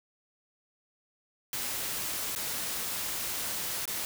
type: noise with dropouts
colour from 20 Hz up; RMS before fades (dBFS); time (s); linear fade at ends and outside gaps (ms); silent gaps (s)
white; -34; 1.53-4.05; 1; 2.351-2.36 / 3.855-3.877
effects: none